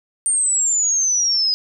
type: exponential sweep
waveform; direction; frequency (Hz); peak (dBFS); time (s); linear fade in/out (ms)
sine; down; 8870 to 4978; -15; 0.26-1.54; 0
effects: none